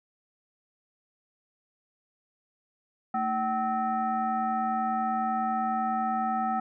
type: tone with frequency modulation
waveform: sine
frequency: 762 Hz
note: G5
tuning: 49 cents flat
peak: -25 dBFS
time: 3.14-6.6 s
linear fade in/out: 5 ms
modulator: 538 Hz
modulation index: 0.95
effects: none